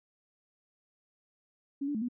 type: tone with pitch steps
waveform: sine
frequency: 278.9 / 291 / 217 / 244.5 Hz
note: C#4 / D4 / A3 / B3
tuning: +11 / -16 / -24 / -17 cents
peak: -30 dBFS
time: 1.81-2.086 s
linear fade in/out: 10 ms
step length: 69 ms
effects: none